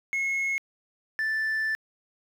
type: tone pair in turn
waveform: sine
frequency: 2173 / 1761.3 Hz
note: C#7 / A6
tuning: -35 / +1 cents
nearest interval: major third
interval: 364 cents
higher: first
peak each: -22 dBFS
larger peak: neither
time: 0.13-0.58 / 1.19-1.75 s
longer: second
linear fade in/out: 0 ms
effects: tanh soft clip ceiling -24 dBFS + 9-bit